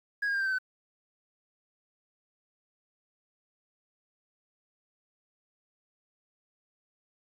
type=tone with pitch steps; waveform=sine; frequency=1655 / 1625.6 / 1596.8 / 1568.4 / 1540.6 / 1513.3 Hz; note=G#6 / G#6 / G6 / G6 / G6 / F#6; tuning=-6 / -38 / +32 / 0 / -30 / +39 cents; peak=-24 dBFS; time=0.22-0.586 s; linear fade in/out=10 ms; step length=61 ms; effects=tanh soft clip ceiling -26 dBFS + 10-bit